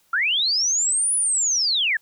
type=linear two-way sweep; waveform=sine; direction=up then down; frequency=1309 to 10040 to 1634 Hz; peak=-18 dBFS; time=0.13-1.97 s; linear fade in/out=5 ms; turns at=1.15 s; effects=white hiss -62 dBFS RMS until 2.01 s